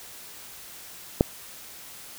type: click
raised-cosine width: 2 ms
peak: -3 dBFS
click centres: 1.209 s
effects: white hiss -44 dBFS RMS until 2.18 s